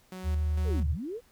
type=tone with tremolo; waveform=sawtooth; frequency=185.5 Hz; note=F#3; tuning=5 cents sharp; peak=-35 dBFS; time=0.12-0.83 s; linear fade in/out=2 ms; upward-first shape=square; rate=2.2 Hz; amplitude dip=55%
type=tone; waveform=sine; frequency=75.7 Hz; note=D#2; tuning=47 cents flat; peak=-25 dBFS; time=0.23-0.97 s; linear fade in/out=50 ms
type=linear two-way sweep; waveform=sine; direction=down then up; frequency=507 to 75 to 507 Hz; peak=-33 dBFS; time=0.64-1.21 s; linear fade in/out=50 ms; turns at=0.89 s
effects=pink hiss -63 dBFS RMS until 1.31 s